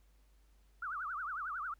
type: tone with vibrato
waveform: sine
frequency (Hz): 1318.5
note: E6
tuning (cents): 0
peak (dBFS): -37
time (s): 0.82-1.74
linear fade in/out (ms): 5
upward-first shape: triangle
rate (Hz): 11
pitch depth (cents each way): 290
effects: added 50 Hz sine -63 dBFS peak until 1.79 s + pink hiss -75 dBFS RMS until 1.79 s